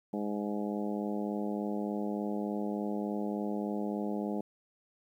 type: harmonic tone with a mistuned harmonic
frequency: 103.4 Hz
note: G#2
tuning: 7 cents flat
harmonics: 2 / 3 / 4 / 5 / 6 / 7 / 8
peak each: -34 / -38 / -40 / -42 / -44 / -45 / -46 dBFS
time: 0.13-4.41 s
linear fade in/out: 5 ms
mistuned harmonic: 8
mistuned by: +35 cents
effects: 11-bit